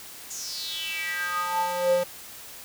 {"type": "tone with high-pass filter sweep", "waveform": "square", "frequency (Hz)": 177.4, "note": "F3", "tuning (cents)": 27, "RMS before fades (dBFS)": -28, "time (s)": [0.3, 2.04], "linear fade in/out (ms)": 10, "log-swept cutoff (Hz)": [7000, 430], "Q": 6.4, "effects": ["white hiss -43 dBFS RMS until 2.64 s"]}